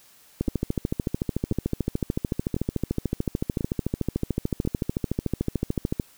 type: two click trains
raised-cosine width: 3 ms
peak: -14 / -11 dBFS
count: 5 / 77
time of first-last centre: 0.48-4.651 / 0.41-5.998 s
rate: 0.959 / 13.6 Hz
effects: white hiss -55 dBFS RMS until 6.17 s